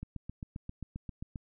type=click train; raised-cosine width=5 ms; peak=-27 dBFS; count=11; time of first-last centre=0.03-1.358 s; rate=7.53 Hz; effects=none